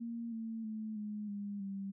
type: tone with pitch steps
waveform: sine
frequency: 232.7 / 224.9 / 217.4 / 210.1 / 203 / 196.24 Hz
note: A#3 / A3 / A3 / G#3 / G#3 / G3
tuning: -3 / +38 / -21 / +20 / -39 / +2 cents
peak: -38 dBFS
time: 0-1.92 s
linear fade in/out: 20 ms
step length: 320 ms
effects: none